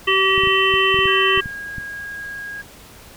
harmonic tone, 384 Hz, G4, 36 cents flat, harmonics 1 / 3 / 5 / 7 / 8, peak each -20 / -20 / -20 / -20 / -20 dBFS, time 0.07-1.41 s, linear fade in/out 10 ms
clicks, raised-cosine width 5 ms, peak -18 dBFS, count 10, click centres 0.379 / 0.436 / 0.473 / 0.74 / 0.944 / 0.99 / 1.056 / 1.376 / 1.459 / 1.783 s
sine tone with pitch glide, 1628 to 1637.4 Hz, G#6 to G#6, -35 to -25 cents, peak -28 dBFS, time 1.07-2.62 s, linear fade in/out 10 ms, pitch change +10 cents, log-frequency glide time 1.42-1.63 s
effects pink hiss -43 dBFS RMS until 3.16 s

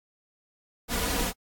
pink noise with comb filter, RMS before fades -28 dBFS, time 0.88-1.33 s, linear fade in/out 50 ms, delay 4.1 ms, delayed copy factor +0.55, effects AAC 64 kbps

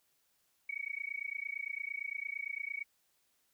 sine tone with amplitude modulation, 2245 Hz, C#7, 21 cents sharp, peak -33 dBFS, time 0.69-2.84 s, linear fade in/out 5 ms, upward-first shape sine, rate 28.8 Hz, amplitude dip 100%, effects white hiss -75 dBFS RMS until 3.53 s

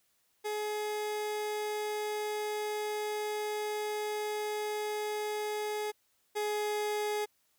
30% pulse tone pair in turn, 422 / 419.8 Hz, G#4 / G#4, +28 / +19 cents, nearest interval unison, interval 9 cents, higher first, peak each -30 / -28 dBFS, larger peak second, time 0.44-5.92 / 6.35-7.26 s, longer first, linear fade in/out 20 ms, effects white hiss -73 dBFS RMS until 7.58 s

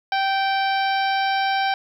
harmonic tone with a mistuned harmonic, 779 Hz, G5, 11 cents flat, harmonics 1 / 2 / 3 / 4 / 5 / 6 / 7, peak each -20 / -26 / -30 / -32 / -34 / -36 / -37 dBFS, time 0.12-1.74 s, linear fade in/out 2 ms, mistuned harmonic 7, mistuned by -17 cents, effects 9-bit

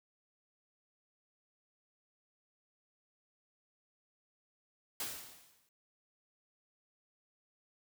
white noise with exponential decay, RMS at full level -37 dBFS, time 5-5.69 s, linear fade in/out 2 ms, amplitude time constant 150 ms, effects none

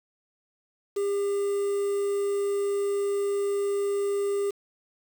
triangle tone with quantisation, 401.7 Hz, G4, 42 cents sharp, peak -22 dBFS, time 0.96-4.51 s, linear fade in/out 10 ms, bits 7, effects none

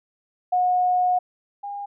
sine tone pair in turn, 726 / 810 Hz, F#5 / G#5, -33 / -43 cents, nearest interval major second, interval 190 cents, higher second, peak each -17 / -29 dBFS, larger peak first, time 0.52-1.19 / 1.63-1.86 s, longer first, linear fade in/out 10 ms, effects none

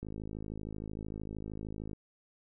click train, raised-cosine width 3 ms, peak -28 dBFS, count 102, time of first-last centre 0.03-1.932 s, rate 53.1 Hz, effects none

